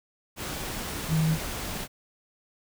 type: tone in noise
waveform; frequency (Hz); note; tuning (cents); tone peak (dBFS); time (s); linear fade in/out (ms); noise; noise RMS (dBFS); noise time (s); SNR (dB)
sine; 158.9; D#3; +37; -21; 1.08-1.38; 50; pink; -34; 0.36-1.88; +10
effects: none